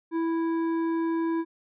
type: tone with hard clipping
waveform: sine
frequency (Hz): 329.6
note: E4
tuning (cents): 0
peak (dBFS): -26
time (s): 0.11-1.45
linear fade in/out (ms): 50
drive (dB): 9
effects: resampled to 8000 Hz